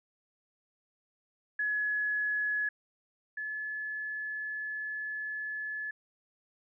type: tone pair in turn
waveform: sine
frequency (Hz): 1695 / 1717.7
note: G#6 / A6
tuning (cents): +35 / -42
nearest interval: unison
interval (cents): 23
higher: second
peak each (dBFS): -28 / -34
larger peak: first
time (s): 1.59-2.69 / 3.37-5.91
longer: second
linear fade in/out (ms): 5
effects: none